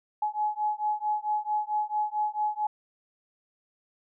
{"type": "beating tone pair", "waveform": "sine", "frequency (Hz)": [844, 848.5], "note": ["G#5", "G#5"], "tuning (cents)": [28, 37], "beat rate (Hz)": 4.5, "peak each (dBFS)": -29, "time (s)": [0.22, 2.67], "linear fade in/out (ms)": 5, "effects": []}